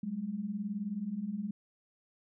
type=beating tone pair; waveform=sine; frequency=190.8 / 209.8 Hz; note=G3 / G#3; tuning=-47 / +18 cents; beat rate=19 Hz; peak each=-39 / -35 dBFS; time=0.03-1.51 s; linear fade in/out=5 ms; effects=none